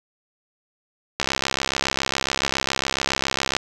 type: click train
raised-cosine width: 0.2 ms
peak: -3 dBFS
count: 160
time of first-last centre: 1.2-3.566 s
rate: 67.2 Hz
effects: none